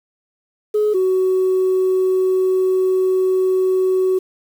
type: tone pair in turn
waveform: sine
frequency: 422.4 / 373.9 Hz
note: G#4 / F#4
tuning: +29 / +18 cents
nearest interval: major second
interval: 211 cents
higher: first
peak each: -12 dBFS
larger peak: neither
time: 0.74-0.94 / 0.94-4.19 s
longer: second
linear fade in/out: 10 ms
effects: tanh soft clip ceiling -10 dBFS + 7-bit